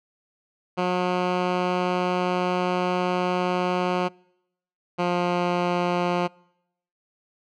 10% pulse tone pair in turn, 180.5 / 176.58 Hz, F#3 / F3, -43 / +19 cents, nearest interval unison, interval 38 cents, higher first, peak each -13 dBFS, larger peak neither, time 0.77-4.09 / 4.98-6.28 s, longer first, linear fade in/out 20 ms, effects noise-tail reverb RT60 0.8 s tail -26 dB re dry + low-pass 3000 Hz 12 dB/octave

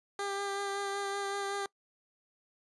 15% pulse tone with vibrato, 398.6 Hz, G4, 29 cents sharp, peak -27 dBFS, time 0.19-1.66 s, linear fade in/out 2 ms, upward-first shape sine, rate 5.3 Hz, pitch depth 16 cents each way, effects noise-tail reverb RT60 0.1 s tail -23 dB re dry + resampled to 24000 Hz

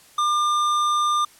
sine tone with tanh clipping, 1200 Hz, D6, 37 cents sharp, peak -20 dBFS, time 0.18-1.25 s, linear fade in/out 5 ms, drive 14 dB, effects white hiss -51 dBFS RMS until 1.39 s + low-pass 12000 Hz 12 dB/octave

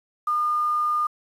sine tone with quantisation, 1214 Hz, D#6, 43 cents flat, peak -20 dBFS, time 0.27-1.07 s, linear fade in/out 5 ms, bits 8, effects resampled to 32000 Hz

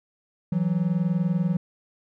triangle tone pair together, 164.82 / 185 Hz, E3 / F#3, 0 / 0 cents, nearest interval major second, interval 200 cents, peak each -22 dBFS, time 0.52-1.57 s, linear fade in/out 5 ms, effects none

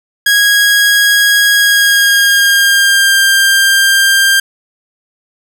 sawtooth tone with pitch glide, 1648 to 1590.9 Hz, G#6 to G6, -14 to +25 cents, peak -3 dBFS, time 0.26-4.4 s, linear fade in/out 5 ms, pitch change -61 cents, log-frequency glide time 1.55-3.18 s, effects none

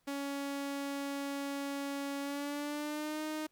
sawtooth tone with pitch glide, 280 to 308.9 Hz, C#4 to D#4, +18 to -12 cents, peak -32 dBFS, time 0.07-3.47 s, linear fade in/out 10 ms, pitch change +170 cents, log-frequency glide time 2.21-3.23 s, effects pink hiss -75 dBFS RMS until 3.51 s

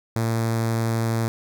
sawtooth tone with notch filter, 114 Hz, A#2, 38 cents flat, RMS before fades -23 dBFS, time 0.16-1.28 s, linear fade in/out 0 ms, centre 2900 Hz, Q 1.6, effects none

